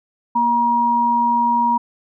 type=tone pair together; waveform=sine; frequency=235.9 / 952 Hz; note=A#3 / A#5; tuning=+21 / +36 cents; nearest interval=2 octaves; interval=2415 cents; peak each=-23 / -14 dBFS; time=0.35-1.78 s; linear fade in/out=10 ms; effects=none